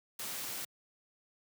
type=noise; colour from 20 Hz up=white; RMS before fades=-40 dBFS; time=0.19-0.65 s; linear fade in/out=5 ms; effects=high-pass 100 Hz 12 dB/octave